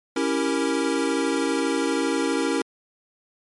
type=chord; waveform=square; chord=C# diminished seventh; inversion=none; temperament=equal; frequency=277.2 / 329.6 / 392 / 466.2 Hz; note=C#4 / E4 / G4 / Bb4; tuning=0 / 0 / 0 / 0 cents; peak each=-26 / -27 / -30 / -28 dBFS; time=0.16-2.62 s; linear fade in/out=5 ms; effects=MP3 48 kbps